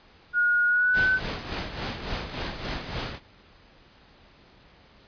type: tone with pitch glide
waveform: sine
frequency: 1440 to 1517.7 Hz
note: F#6 to F#6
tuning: -47 to +44 cents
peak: -19 dBFS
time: 0.33-1.2 s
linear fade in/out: 50 ms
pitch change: +91 cents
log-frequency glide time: 0.66-1.08 s
type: noise with tremolo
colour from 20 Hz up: pink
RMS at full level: -30 dBFS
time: 0.93-3.2 s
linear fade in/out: 50 ms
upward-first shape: sine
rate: 3.5 Hz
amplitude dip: 60%
effects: pink hiss -55 dBFS RMS until 5.07 s + resampled to 11025 Hz